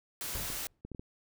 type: noise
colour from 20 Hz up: white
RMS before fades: -38 dBFS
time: 0.21-0.67 s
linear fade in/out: 0 ms
type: noise with exponential decay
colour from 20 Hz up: brown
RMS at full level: -36 dBFS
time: 0.35-0.81 s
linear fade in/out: 2 ms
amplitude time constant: 100 ms
type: clicks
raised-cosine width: 3 ms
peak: -30 dBFS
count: 5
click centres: 0.502 / 0.85 / 0.917 / 0.948 / 0.995 s
effects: none